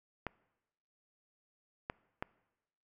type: clicks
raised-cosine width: 0.5 ms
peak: -21 dBFS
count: 3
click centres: 0.267 / 1.899 / 2.225 s
effects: noise-tail reverb RT60 1.0 s tail -23 dB re dry